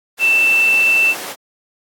sine tone in noise, 2666 Hz, E7, 19 cents sharp, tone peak -10 dBFS, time 0.19-1.15 s, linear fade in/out 50 ms, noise pink, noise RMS -26 dBFS, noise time 0.17-1.36 s, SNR +13 dB, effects high-pass 400 Hz 12 dB/octave + AAC 64 kbps

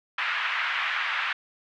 pink band-pass noise, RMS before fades -28 dBFS, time 0.18-1.33 s, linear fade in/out 5 ms, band 1200 to 2800 Hz, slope 24 dB/octave, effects none

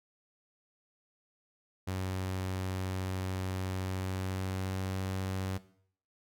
sawtooth tone with pitch glide, 93.7 to 94.79 Hz, F#2 to F#2, +22 to +42 cents, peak -29 dBFS, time 1.87-5.58 s, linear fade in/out 10 ms, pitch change +20 cents, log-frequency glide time 3.81-4.98 s, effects noise-tail reverb RT60 0.6 s tail -17 dB re dry

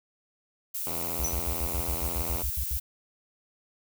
violet noise, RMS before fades -33 dBFS, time 0.74-2.8 s, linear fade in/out 10 ms
5% pulse tone with vibrato, 84.5 Hz, E2, 43 cents sharp, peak -24 dBFS, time 0.86-2.43 s, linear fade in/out 5 ms, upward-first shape sine, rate 17 Hz, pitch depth 140 cents each way
sine tone bursts, 63.9 Hz, C2, 40 cents flat, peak -28 dBFS, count 12, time 1.19-2.776 s, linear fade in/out 5 ms, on 68 ms, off 70 ms
sine tone with exponential decay, 5950 Hz, F#8, 9 cents sharp, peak -25 dBFS, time 1.24-1.42 s, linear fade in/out 5 ms, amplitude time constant 39 ms
effects none

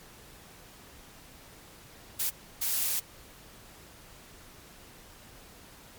blue noise bursts at uneven times, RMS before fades -29 dBFS, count 2, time 2.19-2.3 / 2.61-3 s, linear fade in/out 10 ms, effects pink hiss -52 dBFS RMS until 5.98 s + MP3 96 kbps

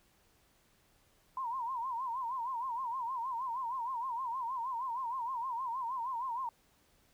sine tone with vibrato, 987.8 Hz, B5, in tune, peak -34 dBFS, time 1.37-6.49 s, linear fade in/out 2 ms, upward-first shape sine, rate 6.4 Hz, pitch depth 140 cents each way, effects pink hiss -69 dBFS RMS until 7.13 s

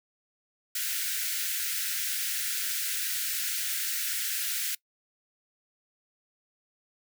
white high-pass noise, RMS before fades -31 dBFS, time 0.75-4.75 s, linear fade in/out 5 ms, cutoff 1400 Hz, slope 96 dB/octave, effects noise-tail reverb RT60 0.1 s tail -22 dB re dry

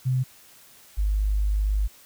sine tone pair in turn, 128.7 / 51.07 Hz, C3 / G#1, -28 / -28 cents, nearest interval octave + major third, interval 1600 cents, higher first, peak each -20 dBFS, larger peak neither, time 0.05-0.24 / 0.97-1.88 s, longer second, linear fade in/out 20 ms, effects white hiss -52 dBFS RMS until 2.05 s

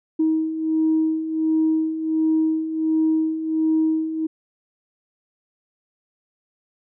sine beating tone pair, 316.1 / 317.5 Hz, D#4 / D#4, +27 / +35 cents, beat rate 1.4 Hz, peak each -24 / -18 dBFS, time 0.19-4.27 s, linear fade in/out 10 ms, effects tanh soft clip ceiling -11 dBFS

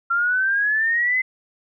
sine exponential sweep, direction up, 1366 to 2061 Hz, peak -17 dBFS, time 0.1-1.22 s, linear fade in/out 10 ms, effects none

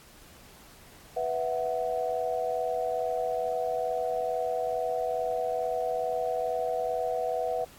sine chord, B suspended fourth, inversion none, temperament just, 493.9 / 658.5 / 740.8 Hz, B4 / E5 / F#5, 0 / -2 / +2 cents, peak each -31 / -31 / -32 dBFS, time 1.16-7.65 s, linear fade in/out 10 ms, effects pink hiss -53 dBFS RMS until 7.78 s + AAC 64 kbps

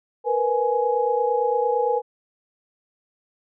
sine tone cluster, 469.7 / 498.5 / 836 Hz, A#4 / B4 / G#5, +13 / +16 / +11 cents, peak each -23 dBFS, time 0.24-2.02 s, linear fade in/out 50 ms, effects none

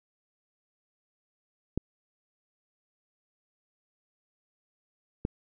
clicks, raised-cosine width 3 ms, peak -15 dBFS, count 2, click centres 1.776 / 5.251 s, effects none

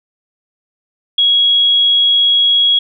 sine tone, 3319 Hz, G#7, 2 cents flat, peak -8 dBFS, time 1.18-2.79 s, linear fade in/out 5 ms, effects none

